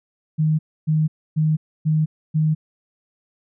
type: tone bursts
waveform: sine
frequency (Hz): 155.56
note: D#3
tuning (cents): 0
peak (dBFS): -15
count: 5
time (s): 0.38-2.55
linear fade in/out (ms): 20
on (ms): 210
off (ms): 280
effects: none